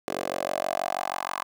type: tone with high-pass filter sweep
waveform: 10% pulse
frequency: 46.25 Hz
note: F#1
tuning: in tune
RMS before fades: -30 dBFS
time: 0.08-1.43 s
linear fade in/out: 0 ms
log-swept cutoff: 440 to 1000 Hz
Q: 4.3
effects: none